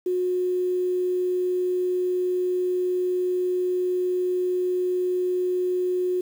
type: tone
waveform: sine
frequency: 363.3 Hz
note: F#4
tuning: 32 cents flat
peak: -21 dBFS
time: 0.06-6.21 s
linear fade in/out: 5 ms
effects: 8-bit